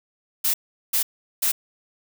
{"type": "noise bursts", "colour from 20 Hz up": "blue", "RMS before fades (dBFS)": -21, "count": 3, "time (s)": [0.44, 1.52], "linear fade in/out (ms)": 10, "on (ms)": 100, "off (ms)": 390, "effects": []}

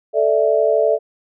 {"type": "chord", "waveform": "sine", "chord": "A suspended fourth", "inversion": "none", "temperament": "equal", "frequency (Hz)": [440, 587.3, 659.3], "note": ["A4", "D5", "E5"], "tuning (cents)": [0, 0, 0], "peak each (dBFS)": -17, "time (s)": [0.13, 0.99], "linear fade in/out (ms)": 50, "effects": []}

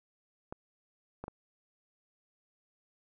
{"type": "clicks", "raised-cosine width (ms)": 1, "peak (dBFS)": -26, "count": 3, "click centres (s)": [0.525, 1.24, 1.281], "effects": []}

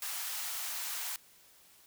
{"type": "high-pass noise", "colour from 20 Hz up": "white", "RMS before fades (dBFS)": -38, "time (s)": [0.02, 1.16], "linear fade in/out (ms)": 2, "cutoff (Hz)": 740, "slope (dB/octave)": 24, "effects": ["white hiss -61 dBFS RMS until 1.86 s"]}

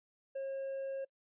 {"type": "tone with hard clipping", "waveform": "sine", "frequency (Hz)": 541, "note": "C#5", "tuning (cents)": -42, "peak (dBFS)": -37, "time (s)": [0.35, 1.05], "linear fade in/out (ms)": 10, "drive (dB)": 2, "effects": ["noise-tail reverb RT60 0.1 s tail -26 dB re dry", "resampled to 8000 Hz"]}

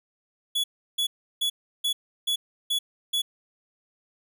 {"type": "tone bursts", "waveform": "45% pulse", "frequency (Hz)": 3394, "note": "G#7", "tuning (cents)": 37, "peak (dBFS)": -23, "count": 7, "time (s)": [0.55, 3.22], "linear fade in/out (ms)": 10, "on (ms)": 90, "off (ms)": 340, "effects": []}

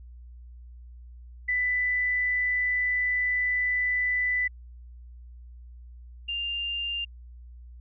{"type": "tone pair in turn", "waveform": "sine", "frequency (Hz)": [1990, 2797], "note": ["B6", "F7"], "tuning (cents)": [13, 2], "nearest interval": "tritone", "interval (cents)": 589, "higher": "second", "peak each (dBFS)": [-23, -28], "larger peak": "first", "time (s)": [[1.48, 4.48], [6.28, 7.05]], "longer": "first", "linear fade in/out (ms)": 10, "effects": ["added 60 Hz sine -43 dBFS peak until 7.8 s"]}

